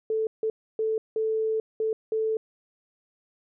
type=tone bursts at uneven times; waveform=sine; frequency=440 Hz; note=A4; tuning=in tune; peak=-23 dBFS; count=6; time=0.1-0.27 / 0.43-0.5 / 0.79-0.98 / 1.16-1.6 / 1.8-1.93 / 2.12-2.37 s; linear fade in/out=2 ms; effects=none